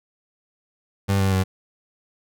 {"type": "tone with pitch steps", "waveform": "30% pulse", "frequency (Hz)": [98.5, 96.47, 94.49], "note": ["G2", "G2", "F#2"], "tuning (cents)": [9, -27, 37], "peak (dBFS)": -15, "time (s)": [1.08, 1.44], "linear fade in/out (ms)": 20, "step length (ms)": 120, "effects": []}